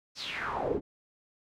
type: noise with band-pass filter sweep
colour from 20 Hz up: brown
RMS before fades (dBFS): -33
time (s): 0.15-0.81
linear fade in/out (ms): 50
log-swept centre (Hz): 5500 to 300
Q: 4.6
effects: none